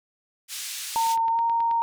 white band-pass noise, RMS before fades -34 dBFS, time 0.48-1.17 s, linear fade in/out 50 ms, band 2400 to 9000 Hz, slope 12 dB/octave
click train, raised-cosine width 0.3 ms, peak -25 dBFS, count 9, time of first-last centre 0.96-1.819 s, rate 9.31 Hz
sine tone with pitch glide, 910 to 925.4 Hz, A#5 to A#5, -42 to -13 cents, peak -20 dBFS, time 0.96-1.82 s, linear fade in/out 0 ms, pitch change +29 cents, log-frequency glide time 1.3-1.39 s
effects none

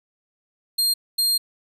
sawtooth tone bursts at uneven times, 4200 Hz, C8, 6 cents sharp, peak -15 dBFS, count 2, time 0.78-0.94 / 1.18-1.38 s, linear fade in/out 10 ms, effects resampled to 32000 Hz

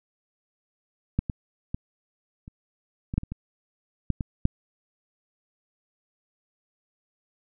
clicks, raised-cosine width 5 ms, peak -10 / -16 / -16 / -29 / -18 / -9 / -23 / -20 / -11 / -16 / -7 dBFS, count 11, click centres 1.19 / 1.298 / 1.745 / 2.479 / 3.139 / 3.18 / 3.234 / 3.32 / 4.103 / 4.208 / 4.454 s, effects none

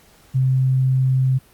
sine tone, 130.81 Hz, C3, in tune, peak -14 dBFS, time 0.34-1.39 s, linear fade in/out 20 ms, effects pink hiss -52 dBFS RMS until 1.53 s + Opus 48 kbps

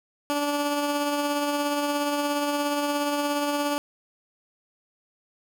15% pulse tone with tremolo, 290 Hz, D4, 22 cents flat, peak -16 dBFS, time 0.3-3.78 s, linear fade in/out 0 ms, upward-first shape triangle, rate 17 Hz, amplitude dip 35%, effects none

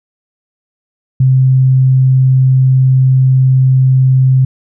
sine tone, 130.81 Hz, C3, in tune, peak -5 dBFS, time 1.2-4.45 s, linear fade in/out 5 ms, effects none

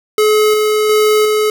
square tone with tremolo, 426.9 Hz, G#4, 48 cents sharp, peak -9 dBFS, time 0.18-1.5 s, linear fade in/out 2 ms, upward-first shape square, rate 1.4 Hz, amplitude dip 25%, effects none

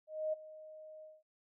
sine tone with ADSR envelope, 622.3 Hz, D#5, in tune, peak -31 dBFS, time 0.07-1.23 s, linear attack 260 ms, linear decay 14 ms, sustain -18 dB, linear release 200 ms, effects none

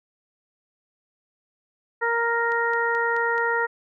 harmonic tone, 466.2 Hz, A#4, in tune, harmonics 1 / 2 / 3 / 4, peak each -26 / -26 / -26 / -26 dBFS, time 2.01-3.67 s, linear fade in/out 20 ms
click train, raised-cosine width 0.2 ms, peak -25 dBFS, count 5, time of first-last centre 2.52-3.38 s, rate 4.65 Hz
effects none

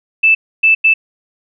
sine tone bursts at uneven times, 2637 Hz, E7, in tune, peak -6 dBFS, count 3, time 0.23-0.35 / 0.63-0.75 / 0.84-0.94 s, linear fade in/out 10 ms, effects none

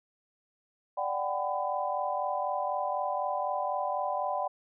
sine chord, G major seventh, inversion second, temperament equal with one note detuned, 587.3 / 740 / 784 / 1004.5 Hz, D5 / F#5 / G5 / B5, 0 / 0 / 0 / +29 cents, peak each -34 dBFS, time 0.97-4.48 s, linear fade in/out 10 ms, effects none

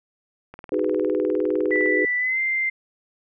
click train, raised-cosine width 0.5 ms, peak -24 dBFS, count 27, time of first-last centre 0.54-1.86 s, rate 19.7 Hz
sine chord, G# minor seventh, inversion second, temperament just, 311.5 / 373.8 / 415.3 / 498.4 Hz, D#4 / F#4 / G#4 / B4, +2 / +18 / 0 / +16 cents, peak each -25 dBFS, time 0.72-2.05 s, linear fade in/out 2 ms
sine tone with pitch glide, 1975.5 to 2089 Hz, B6 to C7, 0 to -3 cents, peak -20 dBFS, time 1.71-2.7 s, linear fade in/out 10 ms, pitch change +97 cents, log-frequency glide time 2.18-2.39 s
effects none

